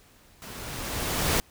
pink noise with level ramp, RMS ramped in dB -42 to -23 dBFS, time 0.42-1.4 s, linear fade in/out 0 ms, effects pink hiss -57 dBFS RMS until 1.5 s

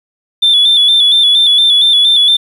sine tone with vibrato, 3485 Hz, A7, 17 cents flat, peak -4 dBFS, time 0.42-2.37 s, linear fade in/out 10 ms, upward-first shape square, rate 4.3 Hz, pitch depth 42 cents each way, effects tanh soft clip ceiling -2 dBFS + 7-bit

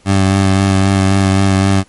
20% pulse tone with vibrato, 96.8 Hz, G2, 21 cents flat, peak -4 dBFS, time 0.05-1.84 s, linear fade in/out 50 ms, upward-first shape sine, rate 3.8 Hz, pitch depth 22 cents each way, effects pink hiss -49 dBFS RMS until 1.88 s + MP3 48 kbps

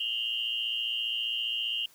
sine tone cluster, 2785 / 2900 / 3148 Hz, F7 / F#7 / G7, -5 / -35 / +7 cents, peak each -34 / -32 / -34 dBFS, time 0-1.86 s, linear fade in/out 5 ms, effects white hiss -59 dBFS RMS until 1.94 s

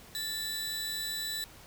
sawtooth tone pair together, 1760 / 3951 Hz, A6 / B7, 0 / 0 cents, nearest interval octave + major second, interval 1400 cents, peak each -38 / -31 dBFS, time 0.15-1.44 s, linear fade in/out 0 ms, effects pink hiss -53 dBFS RMS until 1.66 s

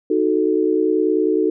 sine chord, D# diminished, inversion none, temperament equal, 311.1 / 370 / 440 Hz, D#4 / F#4 / A4, 0 / 0 / 0 cents, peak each -19 dBFS, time 0.1-1.5 s, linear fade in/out 5 ms, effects none

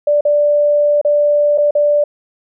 sine tone with dropouts, 587.3 Hz, D5, in tune, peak -9 dBFS, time 0.07-2.04 s, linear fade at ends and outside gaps 5 ms, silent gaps 0.209-0.251 / 1.014-1.048 / 1.577-1.582 / 1.709-1.751 s, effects none

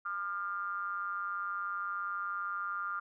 triangle ring-modulated tone, 93.8 Hz, F#2, 24 cents sharp, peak -29 dBFS, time 0.05-3 s, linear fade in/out 10 ms, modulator 1300 Hz, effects none

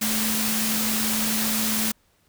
sine tone in noise, 218.2 Hz, A3, 14 cents flat, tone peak -27 dBFS, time 0.01-1.92 s, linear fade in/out 10 ms, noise white, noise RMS -25 dBFS, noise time 0.01-1.92 s, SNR -5 dB, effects pink hiss -64 dBFS RMS until 2.28 s

